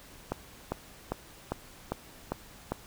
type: click train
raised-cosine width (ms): 1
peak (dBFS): -16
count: 7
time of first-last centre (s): 0.32-2.72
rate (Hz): 2.5
effects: pink hiss -52 dBFS RMS until 2.86 s